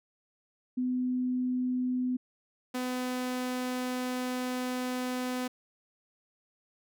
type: tone pair in turn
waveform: sine / sawtooth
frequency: 251.9 / 251.9 Hz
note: B3 / B3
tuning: +34 / +34 cents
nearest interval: unison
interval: 0 cents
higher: neither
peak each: -27 dBFS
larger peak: neither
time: 0.77-2.17 / 2.74-5.48 s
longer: second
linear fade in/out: 10 ms
effects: none